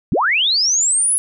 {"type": "linear sweep", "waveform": "sine", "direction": "up", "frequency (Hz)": [98, 10660], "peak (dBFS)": -13, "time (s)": [0.12, 1.18], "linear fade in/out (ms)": 0, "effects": []}